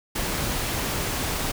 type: noise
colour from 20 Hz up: pink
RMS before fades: -27 dBFS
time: 0.15-1.52 s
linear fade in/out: 10 ms
effects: none